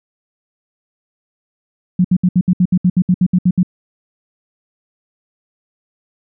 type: tone bursts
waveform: sine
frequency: 180.8 Hz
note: F#3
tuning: 40 cents flat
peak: -8 dBFS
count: 14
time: 1.99-3.631 s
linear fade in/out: 5 ms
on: 55 ms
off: 67 ms
effects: none